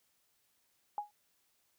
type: tone with exponential decay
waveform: sine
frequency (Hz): 830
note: G#5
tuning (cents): -1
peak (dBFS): -30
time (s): 0.98-1.11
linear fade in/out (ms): 1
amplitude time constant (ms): 28
effects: white hiss -75 dBFS RMS until 1.78 s